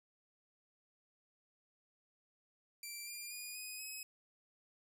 10% pulse tone with pitch steps, 2349 / 2398 / 2449 / 2500 / 2553 Hz, D7 / D7 / D#7 / D#7 / D#7, 0 / +36 / -28 / +8 / +44 cents, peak -36 dBFS, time 2.83-4.03 s, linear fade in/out 2 ms, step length 240 ms, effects none

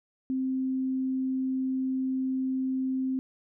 sine tone, 261.6 Hz, C4, in tune, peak -26 dBFS, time 0.3-3.19 s, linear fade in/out 0 ms, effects none

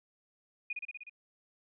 sine tone with echo, 2460 Hz, D#7, 20 cents flat, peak -33 dBFS, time 0.7-0.73 s, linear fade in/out 5 ms, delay 61 ms, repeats 6, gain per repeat -2 dB, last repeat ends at 1.096 s, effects none

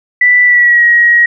sine tone with pitch glide, 1975.5 to 1896.1 Hz, B6 to A#6, 0 to +29 cents, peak -4 dBFS, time 0.21-1.26 s, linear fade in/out 5 ms, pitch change -71 cents, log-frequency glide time 0.44-0.84 s, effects none

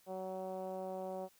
10% pulse tone with low-pass filter, 187.6 Hz, F#3, 24 cents sharp, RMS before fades -42 dBFS, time 0.06-1.29 s, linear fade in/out 50 ms, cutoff 650 Hz, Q 2.7, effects white hiss -68 dBFS RMS until 1.39 s

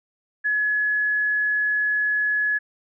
sine tone, 1696 Hz, G#6, 36 cents sharp, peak -19 dBFS, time 0.44-2.59 s, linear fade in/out 20 ms, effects none

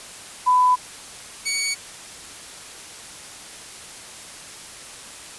sine / 15% pulse tone pair in turn, 1000 / 2245 Hz, B5 / C#7, +21 / +21 cents, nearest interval octave + major second, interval 1400 cents, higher second, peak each -13 / -15 dBFS, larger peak first, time 0.46-0.76 / 1.45-1.75 s, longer neither, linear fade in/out 20 ms, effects white hiss -39 dBFS RMS until 5.38 s + resampled to 24000 Hz

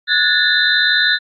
sine tone cluster, 1467 / 1697 / 1777 / 3638 / 4027 Hz, F#6 / G#6 / A6 / A#7 / B7, -15 / +37 / +17 / -43 / +33 cents, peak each -18 dBFS, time 0.07-1.19 s, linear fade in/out 50 ms, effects AAC 64 kbps

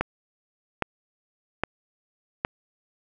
click train, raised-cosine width 0.5 ms, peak -8 dBFS, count 4, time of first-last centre 0.01-2.449 s, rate 1.23 Hz, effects none

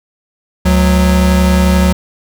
square tone pair together, 71.8 / 183.98 Hz, D2 / F#3, -39 / -10 cents, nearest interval octave + major third, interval 1629 cents, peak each -11 dBFS, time 0.65-1.93 s, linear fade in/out 10 ms, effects none

